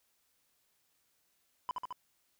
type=tone with echo; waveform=triangle; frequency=1000 Hz; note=B5; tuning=21 cents sharp; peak=-30 dBFS; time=1.69-1.71 s; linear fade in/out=0 ms; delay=72 ms; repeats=3; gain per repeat=-2 dB; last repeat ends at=1.926 s; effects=white hiss -75 dBFS RMS until 2.39 s